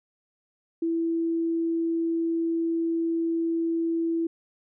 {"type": "tone", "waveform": "sine", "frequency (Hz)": 331.3, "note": "E4", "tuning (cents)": 9, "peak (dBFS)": -23, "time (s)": [0.82, 4.27], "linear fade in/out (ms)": 5, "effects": []}